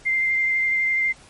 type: tone with vibrato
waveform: sine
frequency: 2093 Hz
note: C7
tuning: in tune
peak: -18 dBFS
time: 0.05-1.13 s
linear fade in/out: 20 ms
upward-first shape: sine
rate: 12 Hz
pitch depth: 12 cents each way
effects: pink hiss -49 dBFS RMS until 1.29 s + MP3 48 kbps